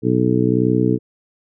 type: harmonic tone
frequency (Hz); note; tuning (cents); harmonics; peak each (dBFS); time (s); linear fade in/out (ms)
61.74; B1; 0; 2 / 3 / 4 / 5 / 6 / 7; -20 / -21 / -20 / -19 / -25 / -21; 0.02-0.99; 50
effects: none